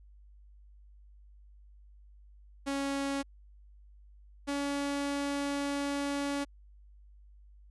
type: tone pair in turn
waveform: sawtooth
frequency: 277.2 / 282.9 Hz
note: C#4 / C#4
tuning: 0 / +35 cents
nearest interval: unison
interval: 35 cents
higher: second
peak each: -27 dBFS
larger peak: neither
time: 2.66-3.23 / 4.47-6.45 s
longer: second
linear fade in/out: 20 ms
effects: added 50 Hz sine -53 dBFS peak until 7.7 s + resampled to 24000 Hz